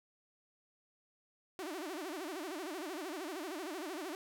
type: tone with vibrato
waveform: sawtooth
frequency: 337.4 Hz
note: E4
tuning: 40 cents sharp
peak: -36 dBFS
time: 1.59-4.15 s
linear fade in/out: 0 ms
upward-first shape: sine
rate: 13 Hz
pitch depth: 250 cents each way
effects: none